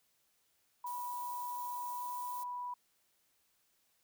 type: tone with pitch glide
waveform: sine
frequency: 977 to 982.7 Hz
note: B5 to B5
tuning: -19 to -9 cents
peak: -38 dBFS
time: 0.84-2.74 s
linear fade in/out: 5 ms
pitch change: +10 cents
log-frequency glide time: 1.91-2.1 s
type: noise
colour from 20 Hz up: violet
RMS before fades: -49 dBFS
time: 0.86-2.44 s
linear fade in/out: 10 ms
effects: white hiss -75 dBFS RMS until 4.03 s